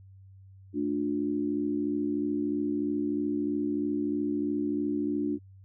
sine chord, D minor, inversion second, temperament equal with one note detuned, 220 / 293.7 / 356.8 Hz, A3 / D4 / F4, 0 / 0 / +37 cents, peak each -34 / -28 / -34 dBFS, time 0.73-5.39 s, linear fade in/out 50 ms, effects added 96 Hz sine -49 dBFS peak until 5.64 s

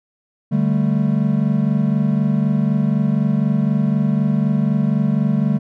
triangle chord, D suspended fourth, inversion none, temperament equal with one note detuned, 148.54 / 196 / 220 Hz, D3 / G3 / A3, +20 / 0 / 0 cents, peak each -17 dBFS, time 0.51-5.59 s, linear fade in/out 20 ms, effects none

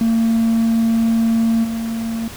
triangle tone with level steps, 227.2 Hz, A#3, 44 cents flat, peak -10 / -18 dBFS, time 0.01-2.28 s, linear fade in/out 2 ms, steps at 1.63 s, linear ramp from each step 20 ms, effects tanh soft clip ceiling -7 dBFS + pink hiss -35 dBFS RMS until 2.36 s

